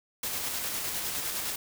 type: noise with tremolo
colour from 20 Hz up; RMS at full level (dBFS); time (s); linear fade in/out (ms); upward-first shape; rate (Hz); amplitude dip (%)
white; -32; 0.23-1.56; 5; square; 9.8; 25
effects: none